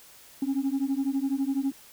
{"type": "beating tone pair", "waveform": "sine", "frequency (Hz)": [266.7, 278.7], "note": ["C4", "C#4"], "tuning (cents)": [33, 9], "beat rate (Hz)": 12, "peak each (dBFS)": -26, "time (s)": [0.42, 1.72], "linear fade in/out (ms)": 5, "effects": ["tanh soft clip ceiling -21 dBFS", "white hiss -52 dBFS RMS until 1.92 s"]}